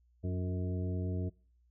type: harmonic tone with a mistuned harmonic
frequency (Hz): 91.1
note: F#2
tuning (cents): -26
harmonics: 1 / 2 / 3 / 4 / 5 / 7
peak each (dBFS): -33 / -39 / -43 / -45 / -47 / -50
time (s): 0.23-1.3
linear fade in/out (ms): 20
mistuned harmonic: 3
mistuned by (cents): +33
effects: noise-tail reverb RT60 0.5 s tail -26 dB re dry + added 60 Hz sine -65 dBFS peak until 1.7 s

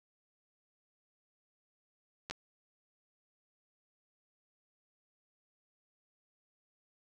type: clicks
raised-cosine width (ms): 0.2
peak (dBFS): -24 / -20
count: 2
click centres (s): 2.299 / 2.31
effects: none

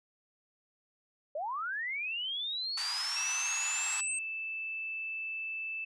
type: linear sweep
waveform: sine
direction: up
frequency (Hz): 561 to 8372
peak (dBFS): -33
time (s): 1.35-4.19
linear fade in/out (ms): 5
type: band-pass noise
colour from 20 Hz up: pink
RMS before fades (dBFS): -40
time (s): 2.77-4.01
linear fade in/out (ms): 5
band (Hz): 840 to 10000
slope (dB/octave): 48
type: tone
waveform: sine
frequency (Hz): 2637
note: E7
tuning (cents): 0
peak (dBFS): -35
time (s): 3.16-5.85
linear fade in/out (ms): 10
effects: none

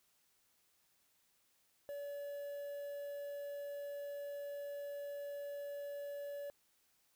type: tone with quantisation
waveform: triangle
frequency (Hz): 572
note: D5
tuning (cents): -46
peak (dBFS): -40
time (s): 1.89-6.5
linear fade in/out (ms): 0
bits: 10
effects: white hiss -75 dBFS RMS until 7.15 s

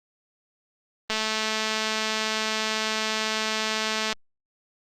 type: click train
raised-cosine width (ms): 0.2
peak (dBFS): -9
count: 661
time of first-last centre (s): 1.1-4.128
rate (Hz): 218
effects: Opus 32 kbps

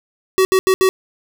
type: tone bursts at uneven times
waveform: square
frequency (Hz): 378.2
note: F#4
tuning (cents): +38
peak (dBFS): -11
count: 4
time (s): 0.38-0.45 / 0.52-0.59 / 0.67-0.74 / 0.81-0.89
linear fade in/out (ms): 0
effects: none

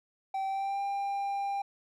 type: tone with pitch glide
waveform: triangle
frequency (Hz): 774 to 796.7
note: G5 to G5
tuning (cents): -22 to +28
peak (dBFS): -28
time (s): 0.34-1.62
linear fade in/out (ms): 5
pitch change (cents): +50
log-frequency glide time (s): 0.47-0.81
effects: none

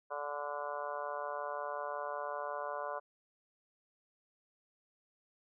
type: harmonic tone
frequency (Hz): 145.5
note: D3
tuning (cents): -16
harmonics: 3 / 4 / 5 / 6 / 7 / 8 / 9 / 10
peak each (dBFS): -48 / -41 / -45 / -51 / -42 / -46 / -52 / -48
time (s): 0.1-3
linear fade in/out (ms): 20
effects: none

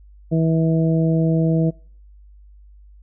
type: harmonic tone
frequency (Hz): 162.1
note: E3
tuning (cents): -29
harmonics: 1 / 2 / 3 / 4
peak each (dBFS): -16 / -22 / -26 / -28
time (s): 0.31-1.71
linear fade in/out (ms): 20
effects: noise-tail reverb RT60 0.5 s tail -26 dB re dry + added 50 Hz sine -43 dBFS peak until 3.02 s

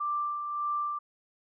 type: tone with tremolo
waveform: sine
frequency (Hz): 1179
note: D6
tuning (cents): +6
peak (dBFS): -27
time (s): 0-0.99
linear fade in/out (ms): 10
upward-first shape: sine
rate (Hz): 1.7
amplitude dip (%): 45
effects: none

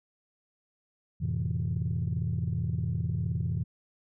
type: chord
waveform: sine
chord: F major seventh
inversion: none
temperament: equal with one note detuned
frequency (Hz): 87.31 / 110 / 129.46 / 164.81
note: F2 / A2 / C3 / E3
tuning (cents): 0 / 0 / -18 / 0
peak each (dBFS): -32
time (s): 1.2-3.64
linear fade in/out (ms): 20
effects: tanh soft clip ceiling -21 dBFS

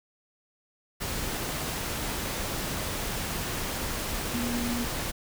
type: tone in noise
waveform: sine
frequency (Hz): 239.2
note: A#3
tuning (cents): +45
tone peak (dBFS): -29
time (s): 4.33-4.86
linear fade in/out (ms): 20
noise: pink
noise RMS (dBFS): -32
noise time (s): 1-5.12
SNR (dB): 0
effects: none

